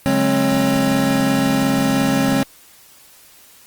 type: tone cluster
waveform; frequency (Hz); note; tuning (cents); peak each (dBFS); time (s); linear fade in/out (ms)
square; 142 / 184.9 / 210.5 / 267.7 / 555; C#3 / F#3 / G#3 / C4 / C#5; +42 / -1 / +24 / +40 / +2; -25 / -26 / -22 / -18 / -24; 0.06-2.43; 0
effects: white hiss -47 dBFS RMS until 3.66 s + Opus 32 kbps